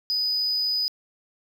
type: tone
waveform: sine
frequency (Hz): 4978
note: D#8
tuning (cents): 0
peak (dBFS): -20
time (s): 0.1-0.88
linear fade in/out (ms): 0
effects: tanh soft clip ceiling -20 dBFS + 9-bit